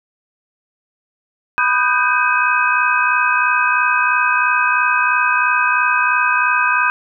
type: tone cluster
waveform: sine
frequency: 991 / 1230 / 1522 / 1585 / 2531 Hz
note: B5 / D#6 / F#6 / G6 / D#7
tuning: +6 / -20 / +48 / +19 / +29 cents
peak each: -19 dBFS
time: 1.58-6.9 s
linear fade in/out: 0 ms
effects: none